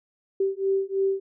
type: beating tone pair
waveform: sine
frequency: 387 / 390.1 Hz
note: G4 / G4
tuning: -22 / -8 cents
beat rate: 3.1 Hz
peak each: -25 dBFS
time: 0.4-1.2 s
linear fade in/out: 5 ms
effects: none